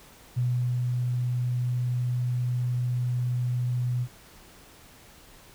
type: tone with ADSR envelope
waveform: sine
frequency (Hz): 123.47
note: B2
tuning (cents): 0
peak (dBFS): -22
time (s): 0.36-4.08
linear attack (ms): 19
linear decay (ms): 390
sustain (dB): -2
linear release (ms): 58
effects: pink hiss -52 dBFS RMS until 5.54 s